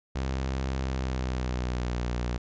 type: tone with pitch glide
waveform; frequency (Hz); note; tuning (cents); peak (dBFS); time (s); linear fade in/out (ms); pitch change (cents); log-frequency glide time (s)
sawtooth; 66 to 60.52; C2 to B1; +16 to -34; -24; 0.15-2.38; 10; -150; 0.81-1.94
effects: resampled to 16000 Hz